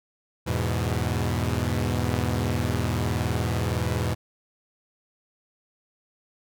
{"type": "chord", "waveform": "sawtooth", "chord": "E major", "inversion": "none", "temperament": "equal", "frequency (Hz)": [82.41, 103.83, 123.47], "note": ["E2", "G#2", "B2"], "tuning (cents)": [0, 0, 0], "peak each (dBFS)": -24, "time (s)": [0.46, 4.15], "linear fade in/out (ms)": 20, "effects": []}